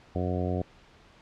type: harmonic tone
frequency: 90.4 Hz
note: F#2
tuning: 40 cents flat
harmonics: 1 / 2 / 3 / 4 / 5 / 6 / 7 / 8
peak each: -30 / -33 / -35 / -36 / -37 / -38 / -38 / -39 dBFS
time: 0.15-0.62 s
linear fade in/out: 5 ms
effects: pink hiss -56 dBFS RMS until 1.21 s + low-pass 4000 Hz 12 dB/octave